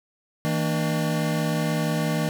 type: tone cluster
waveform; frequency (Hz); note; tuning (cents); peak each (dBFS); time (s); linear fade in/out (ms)
square; 160.7 / 226.9 / 298.1 / 604; E3 / A#3 / D4 / D5; -44 / -47 / +26 / +48; -25 / -30 / -32 / -32; 0.45-2.29; 0
effects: none